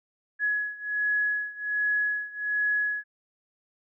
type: beating tone pair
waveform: sine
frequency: 1684 / 1685.3 Hz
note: G#6 / G#6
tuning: +24 / +25 cents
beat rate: 1.3 Hz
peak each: -27 / -29 dBFS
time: 0.39-3.04 s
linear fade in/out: 50 ms
effects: none